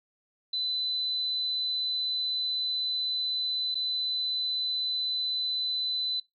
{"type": "tone with dropouts", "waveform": "sine", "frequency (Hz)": 4012, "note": "B7", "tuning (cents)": 26, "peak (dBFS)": -27, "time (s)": [0.53, 6.2], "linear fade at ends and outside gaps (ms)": 5, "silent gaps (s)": [3.745, 3.753], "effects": ["noise-tail reverb RT60 0.2 s tail -23 dB re dry", "MP3 96 kbps"]}